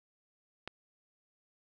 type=click; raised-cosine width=0.3 ms; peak=-23 dBFS; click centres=0.676 s; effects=none